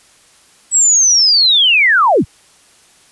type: linear sweep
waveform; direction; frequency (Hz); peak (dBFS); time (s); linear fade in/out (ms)
sine; down; 7902 to 48.67; -7; 0.71-2.25; 50
effects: white hiss -48 dBFS RMS until 3.11 s + resampled to 24000 Hz